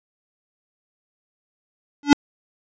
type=tone with exponential growth; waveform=square; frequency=287.8 Hz; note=D4; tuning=35 cents flat; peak=-4 dBFS; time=2.03-2.13 s; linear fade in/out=1 ms; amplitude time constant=20 ms; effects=resampled to 16000 Hz